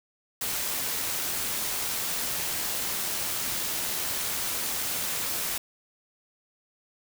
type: noise with amplitude modulation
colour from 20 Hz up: white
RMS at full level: -29 dBFS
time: 0.41-5.58 s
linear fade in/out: 5 ms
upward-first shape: sine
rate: 80 Hz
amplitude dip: 25%
effects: none